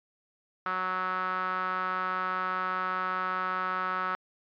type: tone with band-pass filter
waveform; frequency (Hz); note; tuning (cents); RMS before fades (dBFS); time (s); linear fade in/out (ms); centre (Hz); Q
sawtooth; 185; F#3; 0; -31; 0.66-4.15; 0; 1300; 5.4
effects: resampled to 11025 Hz